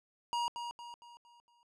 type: tone with echo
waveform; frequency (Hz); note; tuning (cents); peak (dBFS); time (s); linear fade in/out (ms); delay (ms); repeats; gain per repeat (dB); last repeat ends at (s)
square; 950; A#5; +33; -32; 0.33-0.48; 0; 230; 5; -7; 1.63
effects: low-pass 7000 Hz 12 dB/octave